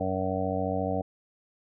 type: harmonic tone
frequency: 94.2 Hz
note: F#2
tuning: 32 cents sharp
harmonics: 1 / 2 / 3 / 5 / 6 / 7 / 8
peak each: -34 / -34 / -34 / -34 / -34 / -34 / -34 dBFS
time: 0-1.02 s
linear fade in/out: 10 ms
effects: none